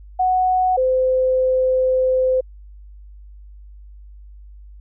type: tone pair in turn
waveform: sine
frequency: 740 / 515.2 Hz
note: F#5 / C5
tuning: 0 / -27 cents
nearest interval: tritone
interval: 627 cents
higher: first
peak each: -14 dBFS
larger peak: neither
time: 0.19-0.77 / 0.77-2.41 s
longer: second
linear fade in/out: 10 ms
effects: added 50 Hz sine -38 dBFS peak until 4.8 s